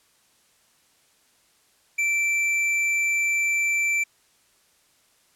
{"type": "tone with tanh clipping", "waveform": "sine", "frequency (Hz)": 2338, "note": "D7", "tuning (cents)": -8, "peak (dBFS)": -22, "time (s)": [1.98, 4.04], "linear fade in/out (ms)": 10, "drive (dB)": 10, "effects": ["white hiss -62 dBFS RMS until 5.35 s", "low-pass 11000 Hz 12 dB/octave"]}